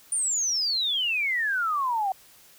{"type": "exponential sweep", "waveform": "sine", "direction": "down", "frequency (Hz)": [9397, 746], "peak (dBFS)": -23, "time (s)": [0.12, 2.12], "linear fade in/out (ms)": 2, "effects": ["white hiss -54 dBFS RMS until 2.58 s"]}